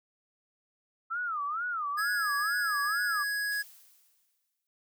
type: tone with vibrato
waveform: sine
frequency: 1293 Hz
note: E6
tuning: 34 cents flat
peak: -30 dBFS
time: 1.1-3.24 s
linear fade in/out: 20 ms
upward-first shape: sine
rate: 2.2 Hz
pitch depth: 220 cents each way
type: tone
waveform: square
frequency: 1666 Hz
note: G#6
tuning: 5 cents sharp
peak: -30 dBFS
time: 1.97-3.63 s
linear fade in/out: 20 ms
type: noise with exponential decay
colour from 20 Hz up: blue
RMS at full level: -47 dBFS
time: 3.52-4.67 s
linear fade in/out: 0 ms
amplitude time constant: 250 ms
effects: none